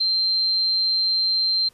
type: tone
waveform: sine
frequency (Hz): 4142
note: C8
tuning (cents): -18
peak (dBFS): -18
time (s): 0-1.69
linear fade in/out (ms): 10
effects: pink hiss -58 dBFS RMS until 1.73 s + resampled to 32000 Hz